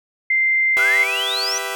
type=tone; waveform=sine; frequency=2088 Hz; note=C7; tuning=4 cents flat; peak=-14 dBFS; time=0.3-1.04 s; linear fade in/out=5 ms
type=chord; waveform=10% pulse; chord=E minor; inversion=first; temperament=equal; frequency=392 / 493.9 / 659.3 Hz; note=G4 / B4 / E5; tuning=0 / 0 / 0 cents; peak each=-20 dBFS; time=0.77-1.75 s; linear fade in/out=0 ms
type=exponential sweep; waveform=sine; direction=up; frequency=1396.9 to 6030 Hz; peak=-20 dBFS; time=0.79-1.58 s; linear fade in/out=0 ms
effects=none